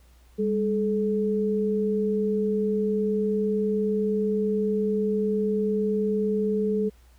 sine tone pair together, 201.3 / 430.2 Hz, G3 / A4, +46 / -39 cents, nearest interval octave + minor second, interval 1315 cents, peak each -25 / -24 dBFS, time 0.38-6.9 s, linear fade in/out 20 ms, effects added 60 Hz sine -52 dBFS peak until 7.18 s + pink hiss -62 dBFS RMS until 7.18 s

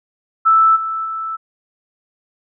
sine tone with level steps, 1318.5 Hz, E6, in tune, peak -8 / -19 / -21 dBFS, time 0.45-1.37 s, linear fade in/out 20 ms, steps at 0.75 / 1.04 s, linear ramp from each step 20 ms, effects none

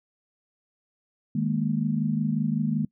sine chord, D# suspended fourth, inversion none, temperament equal, 155.56 / 207.7 / 233.1 Hz, D#3 / G#3 / A#3, 0 / 0 / 0 cents, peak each -27 dBFS, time 1.35-2.85 s, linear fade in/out 5 ms, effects noise-tail reverb RT60 0.1 s tail -23 dB re dry

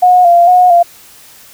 sine tone with vibrato, 708 Hz, F5, 23 cents sharp, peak -3 dBFS, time 0.02-0.83 s, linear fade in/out 10 ms, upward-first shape square, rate 2.2 Hz, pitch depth 41 cents each way, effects white hiss -39 dBFS RMS until 1.53 s

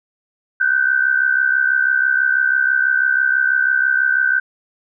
sine tone pair together, 1482.9 / 1549 Hz, F#6 / G6, +3 / -21 cents, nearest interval minor second, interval 76 cents, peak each -17 / -15 dBFS, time 0.6-4.4 s, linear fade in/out 10 ms, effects none

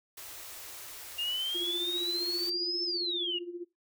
white band-stop noise, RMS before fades -45 dBFS, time 0.17-2.5 s, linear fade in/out 5 ms, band 120 to 300 Hz, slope 48 dB/octave
sine exponential two-way sweep, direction up then down, 2800 to 5300 to 2800 Hz, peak -30 dBFS, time 1.18-3.39 s, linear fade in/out 10 ms, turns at 2.83 s
sine tone with tremolo, 349.2 Hz, F4, in tune, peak -34 dBFS, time 1.54-3.65 s, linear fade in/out 20 ms, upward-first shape sine, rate 15 Hz, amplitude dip 70%
effects noise-tail reverb RT60 0.2 s tail -20 dB re dry

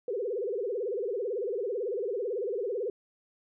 sine tone with vibrato, 440 Hz, A4, in tune, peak -29 dBFS, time 0.08-2.9 s, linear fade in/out 2 ms, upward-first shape sine, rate 18 Hz, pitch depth 250 cents each way, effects none

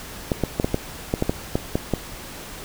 clicks, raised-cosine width 2 ms, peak -6 dBFS, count 11, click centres 0.318 / 0.437 / 0.599 / 0.645 / 0.744 / 1.139 / 1.224 / 1.295 / 1.555 / 1.755 / 1.937 s, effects pink hiss -37 dBFS RMS until 2.64 s

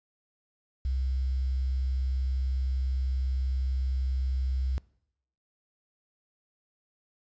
sine tone with quantisation, 65.2 Hz, C2, 5 cents flat, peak -26 dBFS, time 0.85-4.78 s, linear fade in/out 0 ms, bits 9, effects noise-tail reverb RT60 0.7 s tail -22 dB re dry + resampled to 16000 Hz

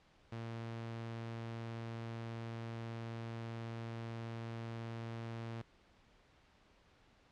sawtooth tone, 114.8 Hz, A#2, 26 cents flat, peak -38 dBFS, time 0.32-5.62 s, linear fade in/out 5 ms, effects pink hiss -67 dBFS RMS until 7.31 s + low-pass 4000 Hz 12 dB/octave

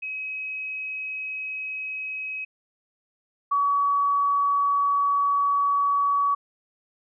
sine tone pair in turn, 2545 / 1133.7 Hz, D#7 / C#6, +39 / +39 cents, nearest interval octave + major second, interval 1400 cents, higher first, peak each -29 / -19 dBFS, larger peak second, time 0.02-2.45 / 3.51-6.35 s, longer second, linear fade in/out 10 ms, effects none

